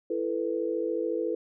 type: chord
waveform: sine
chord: E suspended fourth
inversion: none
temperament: equal with one note detuned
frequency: 333.7 / 440 / 493.9 Hz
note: E4 / A4 / B4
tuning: +21 / 0 / 0 cents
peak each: -31 dBFS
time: 0.1-1.35 s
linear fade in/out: 5 ms
effects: none